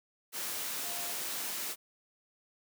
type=tone in noise; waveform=sine; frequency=698.5 Hz; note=F5; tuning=in tune; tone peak=-47 dBFS; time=0.8-1.15 s; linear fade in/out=50 ms; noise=white; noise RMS=-37 dBFS; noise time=0.32-1.76 s; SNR=-13 dB; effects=high-pass 200 Hz 12 dB/octave